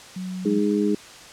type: tone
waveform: sine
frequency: 185 Hz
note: F#3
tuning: in tune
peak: -28 dBFS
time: 0.16-0.59 s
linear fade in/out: 5 ms
type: harmonic tone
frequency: 103.2 Hz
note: G#2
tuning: 10 cents flat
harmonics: 2 / 3 / 4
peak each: -22 / -23 / -24 dBFS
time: 0.45-0.95 s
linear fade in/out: 5 ms
effects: white hiss -43 dBFS RMS until 1.32 s + low-pass 7000 Hz 12 dB/octave

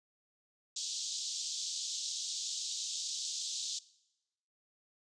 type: band-pass noise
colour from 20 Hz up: white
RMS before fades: -39 dBFS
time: 0.76-3.79 s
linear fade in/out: 5 ms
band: 3400 to 7300 Hz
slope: 48 dB/octave
effects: noise-tail reverb RT60 0.9 s tail -20 dB re dry + resampled to 22050 Hz

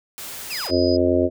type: noise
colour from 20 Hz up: white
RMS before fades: -34 dBFS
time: 0.18-0.67 s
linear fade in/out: 0 ms
type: linear sweep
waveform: sawtooth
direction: down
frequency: 2794 to 164.4 Hz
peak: -26 dBFS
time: 0.5-0.71 s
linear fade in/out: 5 ms
type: tone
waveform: sine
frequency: 4978 Hz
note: D#8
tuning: in tune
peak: -28 dBFS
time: 0.51-0.97 s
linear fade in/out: 10 ms
type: harmonic tone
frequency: 88.7 Hz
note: F2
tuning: 27 cents sharp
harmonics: 1 / 3 / 4 / 5 / 6 / 7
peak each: -26 / -21 / -20 / -26 / -24 / -22 dBFS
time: 0.69-1.3 s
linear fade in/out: 50 ms
effects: none

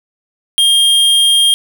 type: tone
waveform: square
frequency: 3220 Hz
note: G7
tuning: 46 cents sharp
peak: -8 dBFS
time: 0.58-1.54 s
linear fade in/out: 0 ms
effects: none

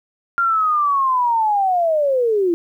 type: linear sweep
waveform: sine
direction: down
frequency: 1396.9 to 329.6 Hz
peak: -14 dBFS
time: 0.38-2.54 s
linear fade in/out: 0 ms
effects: 9-bit

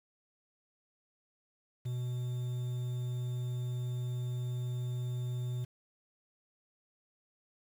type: tone with quantisation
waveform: triangle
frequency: 123.9 Hz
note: B2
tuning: 6 cents sharp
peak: -31 dBFS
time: 1.85-5.65 s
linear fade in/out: 10 ms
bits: 9
effects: none

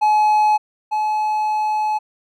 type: tone pair in turn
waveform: triangle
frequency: 850 / 854.9 Hz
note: G#5 / G#5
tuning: +40 / +50 cents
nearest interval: unison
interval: 10 cents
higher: second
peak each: -10 / -15 dBFS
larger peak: first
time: 0.01-0.58 / 0.91-1.99 s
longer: second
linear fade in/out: 20 ms
effects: none

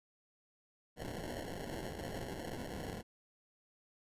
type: noise with sample-and-hold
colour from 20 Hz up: violet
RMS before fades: -43 dBFS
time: 0.96-3.03 s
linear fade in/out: 50 ms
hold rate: 1225 Hz
effects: resampled to 32000 Hz

